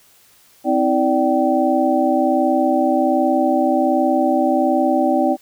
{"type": "tone cluster", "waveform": "sine", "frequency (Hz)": [259.8, 321.1, 585, 770], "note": ["C4", "E4", "D5", "G5"], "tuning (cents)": [-12, -45, -7, -31], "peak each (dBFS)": -19, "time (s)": [0.64, 5.37], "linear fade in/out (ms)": 50, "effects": ["white hiss -52 dBFS RMS until 5.41 s"]}